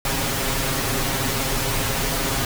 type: noise with comb filter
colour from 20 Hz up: pink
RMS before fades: -23 dBFS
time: 0.05-2.45 s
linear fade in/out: 2 ms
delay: 7.4 ms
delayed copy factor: +1
effects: none